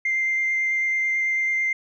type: tone with vibrato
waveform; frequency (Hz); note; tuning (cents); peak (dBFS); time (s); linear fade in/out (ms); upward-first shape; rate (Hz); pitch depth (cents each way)
sine; 2093; C7; 0; -19; 0.05-1.73; 5; triangle; 9.1; 11
effects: tanh soft clip ceiling -16 dBFS